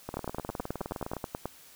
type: two click trains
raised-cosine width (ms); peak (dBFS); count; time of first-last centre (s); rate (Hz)
1; -21 / -18; 22 / 13; 0.09-1.167 / 0.17-1.456; 19.5 / 9.33
effects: white hiss -54 dBFS RMS until 1.75 s